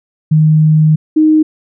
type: tone pair in turn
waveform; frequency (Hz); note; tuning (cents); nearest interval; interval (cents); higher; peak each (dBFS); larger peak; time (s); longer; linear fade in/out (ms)
sine; 155.3 / 310.6; D#3 / D#4; -3 / -3; octave; 1200; second; -5; neither; 0.31-0.96 / 1.16-1.43; first; 10
effects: none